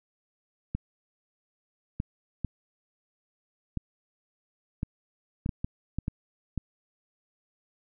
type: clicks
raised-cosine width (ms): 5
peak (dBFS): -17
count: 11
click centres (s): 0.75 / 2.001 / 2.447 / 3.773 / 4.831 / 5.461 / 5.492 / 5.645 / 5.986 / 6.081 / 6.577
effects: none